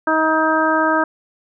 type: harmonic tone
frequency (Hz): 316.1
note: D#4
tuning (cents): +27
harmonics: 1 / 2 / 3 / 4 / 5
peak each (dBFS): -20 / -20 / -20 / -20 / -20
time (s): 0.07-1.04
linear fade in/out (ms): 5
effects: none